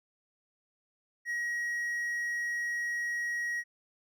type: tone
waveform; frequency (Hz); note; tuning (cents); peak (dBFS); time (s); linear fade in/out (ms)
triangle; 1900; A#6; +33; -29; 1.25-3.64; 50
effects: none